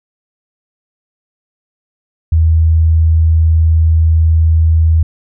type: tone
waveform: sine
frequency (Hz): 80.7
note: E2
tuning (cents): -36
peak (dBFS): -6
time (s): 2.32-5.03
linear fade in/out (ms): 5
effects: none